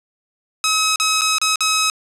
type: tone with dropouts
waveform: 10% pulse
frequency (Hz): 1278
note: D#6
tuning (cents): +46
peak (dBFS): -7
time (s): 0.64-1.9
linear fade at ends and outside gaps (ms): 1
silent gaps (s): 0.959-0.999 / 1.211-1.217 / 1.384-1.415 / 1.558-1.606
effects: resampled to 32000 Hz + 7-bit